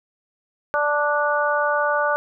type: harmonic tone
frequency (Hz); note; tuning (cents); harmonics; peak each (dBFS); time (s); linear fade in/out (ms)
293.7; D4; 0; 2 / 3 / 4 / 5; -22 / -25 / -24 / -23; 0.74-2.16; 0
effects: none